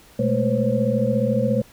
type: tone cluster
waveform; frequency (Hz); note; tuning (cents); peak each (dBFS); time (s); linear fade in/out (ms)
sine; 121.6 / 210.1 / 224.4 / 504 / 541; B2 / G#3 / A3 / B4 / C#5; -26 / +20 / +34 / +35 / -42; -24; 0.19-1.62; 5
effects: pink hiss -50 dBFS RMS until 1.72 s